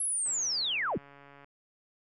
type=linear sweep; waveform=sine; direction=down; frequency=11175 to 82.41 Hz; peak=-28 dBFS; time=0-0.98 s; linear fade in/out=5 ms
type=click train; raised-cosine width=0.5 ms; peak=-38 dBFS; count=168; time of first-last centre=0.26-1.444 s; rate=141 Hz
effects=none